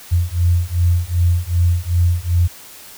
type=beating tone pair; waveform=sine; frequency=85.7 / 88.3 Hz; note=F2 / F2; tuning=-32 / +20 cents; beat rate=2.6 Hz; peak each=-16 dBFS; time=0.11-2.48 s; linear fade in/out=20 ms; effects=white hiss -39 dBFS RMS until 2.97 s